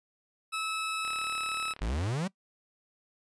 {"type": "tone", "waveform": "20% pulse", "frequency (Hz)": 1301, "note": "E6", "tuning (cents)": -23, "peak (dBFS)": -26, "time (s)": [0.52, 1.74], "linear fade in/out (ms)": 20}
{"type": "click train", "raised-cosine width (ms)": 0.3, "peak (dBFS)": -28, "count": 38, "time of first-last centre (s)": [1.05, 2.066], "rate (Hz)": 36.4}
{"type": "exponential sweep", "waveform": "45% pulse", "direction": "up", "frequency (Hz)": [47.51, 200.3], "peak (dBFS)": -29, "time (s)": [1.81, 2.28], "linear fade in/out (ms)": 10}
{"effects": ["noise-tail reverb RT60 0.1 s tail -22 dB re dry", "resampled to 22050 Hz"]}